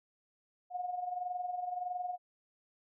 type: tone with amplitude modulation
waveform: sine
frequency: 721 Hz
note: F#5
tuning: 45 cents flat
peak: -32 dBFS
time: 0.7-2.18 s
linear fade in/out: 50 ms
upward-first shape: sine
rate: 21.6 Hz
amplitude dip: 65%
effects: none